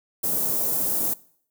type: band-stop noise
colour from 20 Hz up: white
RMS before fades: -24 dBFS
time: 0.23-1.14 s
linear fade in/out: 10 ms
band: 540 to 12000 Hz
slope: 12 dB/octave
effects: noise-tail reverb RT60 0.6 s tail -21 dB re dry + high-pass 150 Hz 12 dB/octave